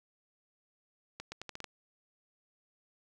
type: accelerating click train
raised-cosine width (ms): 0.2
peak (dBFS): -24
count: 7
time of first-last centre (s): 1.2-1.643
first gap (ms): 120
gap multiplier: 0.8
effects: 11-bit